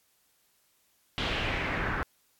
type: noise with low-pass filter sweep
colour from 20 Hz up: pink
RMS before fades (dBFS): -31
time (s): 1.18-2.03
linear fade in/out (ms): 0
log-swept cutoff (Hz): 3400 to 1500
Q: 2.8
effects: white hiss -69 dBFS RMS until 2.39 s + AAC 64 kbps